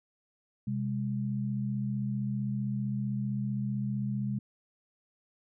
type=tone pair together; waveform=sine; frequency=128.5 / 204 Hz; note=C3 / G#3; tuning=-31 / -31 cents; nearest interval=minor sixth; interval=800 cents; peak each=-32 / -32 dBFS; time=0.67-4.39 s; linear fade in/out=5 ms; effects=none